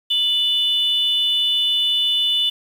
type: tone pair together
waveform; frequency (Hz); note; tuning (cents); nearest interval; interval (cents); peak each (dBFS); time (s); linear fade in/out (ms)
sine; 2960 / 3514; F#7 / A7; 0 / -3; minor third; 297; -18 / -18; 0.1-2.5; 10
effects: tanh soft clip ceiling -8 dBFS + 7-bit